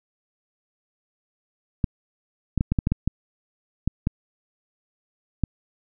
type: clicks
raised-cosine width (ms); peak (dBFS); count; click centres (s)
5; -8; 11; 1.842 / 2.577 / 2.609 / 2.72 / 2.788 / 2.871 / 2.92 / 3.076 / 3.876 / 4.071 / 5.437
effects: none